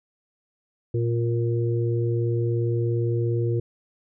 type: harmonic tone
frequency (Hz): 117.2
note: A#2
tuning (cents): +10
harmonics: 1 / 3 / 4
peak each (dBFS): -22 / -27 / -31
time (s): 0.94-3.6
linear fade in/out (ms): 5
effects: none